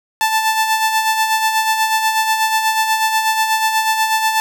sawtooth tone with tremolo, 880 Hz, A5, in tune, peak -8 dBFS, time 0.21-4.4 s, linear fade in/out 0 ms, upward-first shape sine, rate 8.2 Hz, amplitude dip 50%, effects none

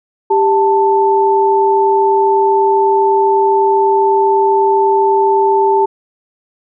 sine tone pair together, 394.3 / 884 Hz, G4 / A5, +10 / +8 cents, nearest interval octave + major second, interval 1398 cents, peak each -11 dBFS, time 0.3-5.86 s, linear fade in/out 10 ms, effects none

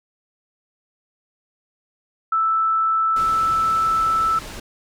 sine tone, 1318.5 Hz, E6, in tune, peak -16 dBFS, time 2.32-4.39 s, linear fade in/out 5 ms
pink low-pass noise, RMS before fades -35 dBFS, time 3.16-4.6 s, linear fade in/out 5 ms, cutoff 8800 Hz, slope 12 dB/octave
effects none

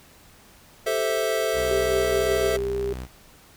square chord, A minor seventh, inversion third, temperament equal with one note detuned, 392 / 440 / 523.3 / 654.7 Hz, G4 / A4 / C5 / E5, 0 / 0 / 0 / -12 cents, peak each -33 / -27 / -29 / -27 dBFS, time 0.86-2.57 s, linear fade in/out 10 ms
sawtooth tone, 62.8 Hz, B1, 30 cents sharp, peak -28 dBFS, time 1.53-3.08 s, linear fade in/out 50 ms
sine tone with pitch glide, 396.6 to 399.6 Hz, G4 to G4, +20 to +33 cents, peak -24 dBFS, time 1.71-2.93 s, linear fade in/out 2 ms, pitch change +13 cents, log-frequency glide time 2.04-2.36 s
effects pink hiss -52 dBFS RMS until 3.56 s

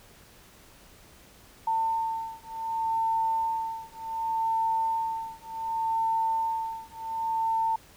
sine beating tone pair, 899 / 899.67 Hz, A5 / A5, +37 / +38 cents, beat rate 0.67 Hz, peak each -29 dBFS, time 1.67-7.76 s, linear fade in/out 5 ms, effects pink hiss -54 dBFS RMS until 7.96 s

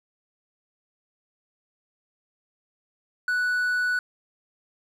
triangle tone, 1480 Hz, F#6, in tune, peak -20 dBFS, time 3.28-3.99 s, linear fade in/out 2 ms, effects none

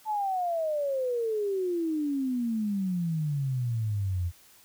sine exponential sweep, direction down, 880 to 84.3 Hz, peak -26 dBFS, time 0.05-4.32 s, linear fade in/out 50 ms, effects white hiss -57 dBFS RMS until 4.64 s

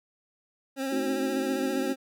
25% pulse tone with vibrato, 269 Hz, C4, 48 cents sharp, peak -25 dBFS, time 0.76-1.96 s, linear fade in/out 50 ms, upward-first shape sine, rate 15 Hz, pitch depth 30 cents each way
sine chord, A diminished seventh, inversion none, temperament equal, 220 / 261.6 / 311.1 / 370 Hz, A3 / C4 / Eb4 / Gb4, 0 / 0 / 0 / 0 cents, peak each -37 / -34 / -36 / -32 dBFS, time 0.91-1.94 s, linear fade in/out 20 ms
effects none

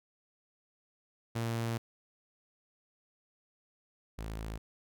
sawtooth tone pair in turn, 115.4 / 54.46 Hz, A#2 / A1, -17 / -17 cents, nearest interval octave + minor second, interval 1300 cents, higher first, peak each -28 / -34 dBFS, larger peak first, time 1.35-1.78 / 4.18-4.58 s, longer first, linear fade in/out 10 ms, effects none

